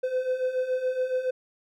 triangle beating tone pair, 506 / 513.1 Hz, B4 / C5, +42 / -34 cents, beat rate 7.1 Hz, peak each -29 / -24 dBFS, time 0.03-1.31 s, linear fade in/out 10 ms, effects none

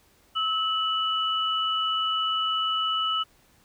sine tone pair together, 1297 / 2960 Hz, E6 / F#7, -28 / 0 cents, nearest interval octave + major second, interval 1428 cents, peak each -26 dBFS, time 0.35-3.24 s, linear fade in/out 20 ms, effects pink hiss -61 dBFS RMS until 3.64 s

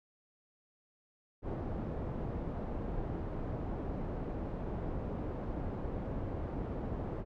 pink low-pass noise, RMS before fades -38 dBFS, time 1.42-7.25 s, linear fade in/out 50 ms, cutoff 640 Hz, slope 12 dB/octave, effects none

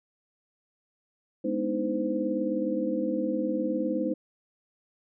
sine tone cluster, 208.7 / 247.6 / 295.8 / 315.2 / 513 Hz, G#3 / B3 / D4 / D#4 / C5, +9 / +5 / +13 / +23 / -34 cents, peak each -33 / -33 / -35 / -30 / -31 dBFS, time 1.44-4.14 s, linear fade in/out 10 ms, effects none

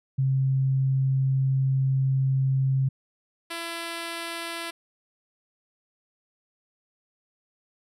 sine / 5% pulse tone pair in turn, 133.6 / 335.8 Hz, C3 / E4, +36 / +32 cents, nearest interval octave + major third, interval 1596 cents, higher second, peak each -20 dBFS, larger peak neither, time 0.18-2.89 / 3.5-4.71 s, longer first, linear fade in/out 10 ms, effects resampled to 32000 Hz

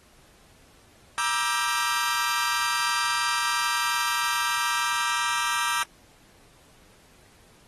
sawtooth chord, E half-diminished seventh, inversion second, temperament just, 949.3 / 1186.7 / 1318.5 / 1582.2 Hz, Bb5 / D6 / E6 / G6, +31 / +18 / 0 / +16 cents, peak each -26 dBFS, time 1.18-5.83 s, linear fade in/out 0 ms, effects pink hiss -57 dBFS RMS until 7.67 s + AAC 32 kbps

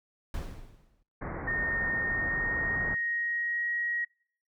brown noise with exponential decay, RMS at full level -31 dBFS, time 0.34-1.03 s, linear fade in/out 2 ms, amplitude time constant 150 ms
pink low-pass noise, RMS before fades -37 dBFS, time 1.21-2.95 s, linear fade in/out 10 ms, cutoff 2100 Hz, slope 96 dB/octave
sine tone with pitch glide, 1840 to 1896.1 Hz, A#6 to A#6, -23 to +29 cents, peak -28 dBFS, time 1.47-4.05 s, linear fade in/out 10 ms, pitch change +52 cents, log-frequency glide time 2-3.68 s
effects noise-tail reverb RT60 0.6 s tail -26 dB re dry

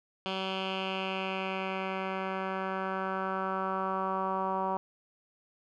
10% pulse tone with low-pass filter sweep, 190.2 Hz, F#3, 48 cents sharp, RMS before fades -33 dBFS, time 0.26-4.77 s, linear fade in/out 0 ms, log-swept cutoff 3400 to 980 Hz, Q 3.3, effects none

